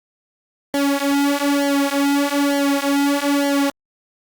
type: tone with flanger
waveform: sawtooth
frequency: 282.4 Hz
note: C#4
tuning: 32 cents sharp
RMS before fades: -18 dBFS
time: 0.74-3.7 s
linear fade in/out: 2 ms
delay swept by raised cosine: 0.78 to 5.38 ms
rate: 1.1 Hz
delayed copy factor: -1
effects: Opus 32 kbps